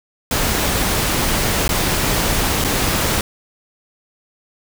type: noise with dropouts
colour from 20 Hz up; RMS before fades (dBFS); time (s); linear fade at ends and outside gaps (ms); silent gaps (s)
pink; -18; 0.31-3.21; 2; 1.68-1.691 / 2.641-2.646
effects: none